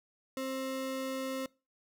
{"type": "ring-modulated tone", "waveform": "square", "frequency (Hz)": 396.7, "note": "G4", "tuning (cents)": 21, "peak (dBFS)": -32, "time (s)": [0.37, 1.46], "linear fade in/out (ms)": 2, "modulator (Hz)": 132, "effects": ["noise-tail reverb RT60 0.3 s tail -23 dB re dry"]}